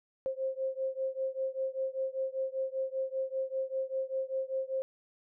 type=beating tone pair; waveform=sine; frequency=527 / 532.1 Hz; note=C5 / C5; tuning=+12 / +29 cents; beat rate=5.1 Hz; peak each=-34 / -35 dBFS; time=0.26-4.82 s; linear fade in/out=0 ms; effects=none